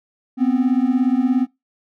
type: beating tone pair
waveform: triangle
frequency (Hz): 246.9 / 263.9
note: B3 / C4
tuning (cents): 0 / +15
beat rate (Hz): 17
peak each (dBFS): -15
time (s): 0.37-1.47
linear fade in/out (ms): 50
effects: noise-tail reverb RT60 0.2 s tail -22 dB re dry + tanh soft clip ceiling -5 dBFS